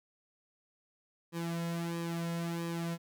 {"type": "tone with flanger", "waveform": "sawtooth", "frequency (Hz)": 168.6, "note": "E3", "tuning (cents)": 39, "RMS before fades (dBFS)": -36, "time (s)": [1.32, 2.98], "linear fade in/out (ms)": 50, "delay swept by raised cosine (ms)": [1.4, 2.6], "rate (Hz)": 1.5, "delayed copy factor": -0.75, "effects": []}